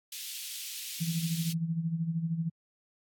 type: high-pass noise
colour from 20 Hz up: pink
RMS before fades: -40 dBFS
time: 0.12-1.53 s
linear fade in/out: 5 ms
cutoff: 2800 Hz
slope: 24 dB/octave
type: tone with tremolo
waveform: sine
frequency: 164.81 Hz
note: E3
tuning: in tune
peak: -26 dBFS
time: 1-2.5 s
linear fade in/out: 20 ms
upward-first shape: sine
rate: 13 Hz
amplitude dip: 65%
effects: AAC 64 kbps

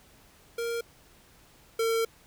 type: tone pair in turn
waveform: square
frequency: 466.2 / 454 Hz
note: A#4 / A#4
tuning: 0 / -46 cents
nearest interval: unison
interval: 46 cents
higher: first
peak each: -30 / -25 dBFS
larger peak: second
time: 0.58-0.81 / 1.79-2.05 s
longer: second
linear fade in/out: 5 ms
effects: pink hiss -58 dBFS RMS until 2.26 s

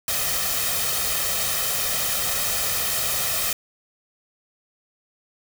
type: noise with comb filter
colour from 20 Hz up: white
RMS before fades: -24 dBFS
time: 0.08-3.53 s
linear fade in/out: 2 ms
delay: 1.6 ms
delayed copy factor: +0.65
effects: none

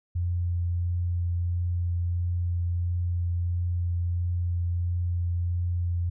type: tone with vibrato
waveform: sine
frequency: 87.31 Hz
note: F2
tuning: in tune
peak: -24 dBFS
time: 0.15-6.1 s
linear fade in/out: 10 ms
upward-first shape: triangle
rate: 1.5 Hz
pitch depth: 12 cents each way
effects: none

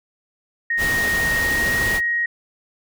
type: tone with pitch glide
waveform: sine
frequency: 1864.7 to 1884.2 Hz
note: A#6 to A#6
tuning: 0 to +18 cents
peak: -18 dBFS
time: 0.7-2.26 s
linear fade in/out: 5 ms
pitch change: +18 cents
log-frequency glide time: 1.3-2 s
type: noise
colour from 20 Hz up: pink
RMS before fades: -26 dBFS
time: 0.77-2.01 s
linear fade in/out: 50 ms
effects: none

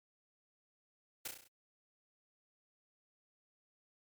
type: noise with echo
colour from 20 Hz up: white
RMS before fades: -41 dBFS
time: 1.25-1.28 s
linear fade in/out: 5 ms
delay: 33 ms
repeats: 6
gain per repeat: -4 dB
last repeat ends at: 1.478 s
effects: MP3 96 kbps

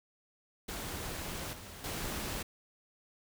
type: noise with level steps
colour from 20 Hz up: pink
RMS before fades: -40 / -48 / -38 dBFS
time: 0.68-2.43 s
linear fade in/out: 10 ms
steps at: 1.53 / 1.84 s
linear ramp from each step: 2 ms
effects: none

